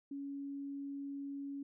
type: tone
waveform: sine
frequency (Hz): 279.6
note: C#4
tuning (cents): +15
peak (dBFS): -40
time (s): 0.11-1.63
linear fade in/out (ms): 5
effects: none